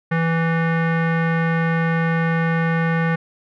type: tone with low-pass filter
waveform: square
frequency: 164.81 Hz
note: E3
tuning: in tune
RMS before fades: -19 dBFS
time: 0.11-3.16 s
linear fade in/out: 10 ms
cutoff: 1800 Hz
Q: 3.5
effects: none